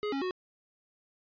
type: tone with pitch steps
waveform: square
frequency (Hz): 418.5 / 274.4 / 368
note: G#4 / C#4 / F#4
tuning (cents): +13 / -17 / -9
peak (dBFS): -31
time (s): 0.03-0.309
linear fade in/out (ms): 0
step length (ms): 93
effects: resampled to 11025 Hz